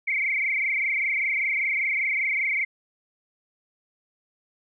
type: tone with frequency modulation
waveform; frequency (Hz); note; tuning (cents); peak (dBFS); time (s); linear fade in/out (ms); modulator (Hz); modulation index
sine; 2200; C#7; -14; -22; 0.07-2.65; 10; 25.1; 5.3
effects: none